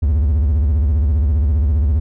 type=tone with vibrato; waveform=triangle; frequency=73.42 Hz; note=D2; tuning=in tune; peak=-10 dBFS; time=0.02-2 s; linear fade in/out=10 ms; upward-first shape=sine; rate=15 Hz; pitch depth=230 cents each way; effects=none